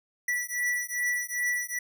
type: beating tone pair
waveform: square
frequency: 1955 / 1957.5 Hz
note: B6 / B6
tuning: -18 / -16 cents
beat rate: 2.5 Hz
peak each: -31 dBFS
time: 0.28-1.79 s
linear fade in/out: 5 ms
effects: none